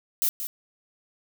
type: noise with echo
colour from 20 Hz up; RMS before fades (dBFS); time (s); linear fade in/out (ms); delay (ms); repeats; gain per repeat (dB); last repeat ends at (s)
violet; -23; 0.22-0.29; 0; 180; 1; -9; 0.47
effects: none